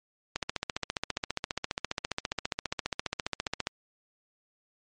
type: click train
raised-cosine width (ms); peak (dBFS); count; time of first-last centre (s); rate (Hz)
0.2; -12; 50; 0.36-3.671; 14.8
effects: MP3 48 kbps